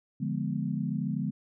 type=chord; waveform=sine; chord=D diminished seventh; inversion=none; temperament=equal; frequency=146.83 / 174.61 / 207.7 / 246.9 Hz; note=D3 / F3 / Ab3 / Cb4; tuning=0 / 0 / 0 / 0 cents; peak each=-33 / -34 / -33 / -35 dBFS; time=0.2-1.31 s; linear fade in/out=10 ms; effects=none